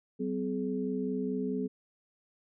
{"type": "tone cluster", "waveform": "sine", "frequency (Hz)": [190.3, 255, 422.3], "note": ["F#3", "C4", "G#4"], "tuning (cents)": [49, -44, 29], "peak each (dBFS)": [-35, -33, -35], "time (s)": [0.19, 1.68], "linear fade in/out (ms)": 20, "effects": []}